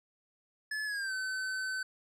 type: tone with pitch glide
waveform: square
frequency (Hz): 1721 to 1524.4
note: A6 to G6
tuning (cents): -39 to -49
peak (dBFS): -34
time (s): 0.71-1.83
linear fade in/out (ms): 5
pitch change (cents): -210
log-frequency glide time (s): 0.85-1.13
effects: low-pass 9000 Hz 12 dB/octave